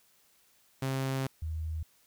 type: tone pair in turn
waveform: sawtooth / sine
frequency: 133.6 / 79.44 Hz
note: C3 / D#2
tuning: +36 / +37 cents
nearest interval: major sixth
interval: 899 cents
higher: first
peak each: -26 / -32 dBFS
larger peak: first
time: 0.82-1.27 / 1.42-1.83 s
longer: first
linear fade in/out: 5 ms
effects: white hiss -66 dBFS RMS until 2.06 s